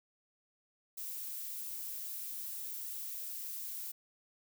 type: noise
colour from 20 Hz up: violet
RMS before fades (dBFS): -42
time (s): 0.97-3.92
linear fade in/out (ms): 10
effects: none